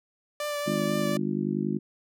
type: tone with vibrato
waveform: sawtooth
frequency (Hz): 587.3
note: D5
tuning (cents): 0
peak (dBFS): -25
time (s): 0.4-1.17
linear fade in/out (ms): 2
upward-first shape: triangle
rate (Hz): 4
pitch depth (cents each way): 22
type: harmonic tone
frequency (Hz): 50.6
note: G#1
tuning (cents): -44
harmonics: 3 / 4 / 5 / 6 / 7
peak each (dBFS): -33 / -29 / -33 / -33 / -33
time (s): 0.66-1.79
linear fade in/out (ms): 20
effects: none